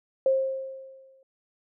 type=tone with exponential decay; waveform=sine; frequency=532 Hz; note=C5; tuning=29 cents sharp; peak=-17 dBFS; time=0.26-1.23 s; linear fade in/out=2 ms; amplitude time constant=210 ms; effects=none